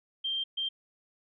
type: tone bursts at uneven times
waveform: sine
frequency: 3166 Hz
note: G7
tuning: 17 cents sharp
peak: -29 dBFS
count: 2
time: 0.24-0.44 / 0.57-0.69 s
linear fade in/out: 10 ms
effects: none